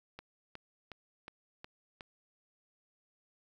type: click train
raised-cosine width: 0.3 ms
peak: -29 dBFS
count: 6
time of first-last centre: 0.19-2.008 s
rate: 2.75 Hz
effects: 10-bit